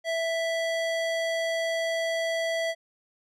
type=tone with band-pass filter; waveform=square; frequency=659.3 Hz; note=E5; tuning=in tune; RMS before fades=-28 dBFS; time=0.04-2.75 s; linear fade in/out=50 ms; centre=1900 Hz; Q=0.51; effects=none